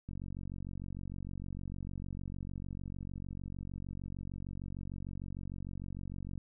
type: click train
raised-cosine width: 5 ms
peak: -30 dBFS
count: 294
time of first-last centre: 0.09-6.378 s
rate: 46.6 Hz
effects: none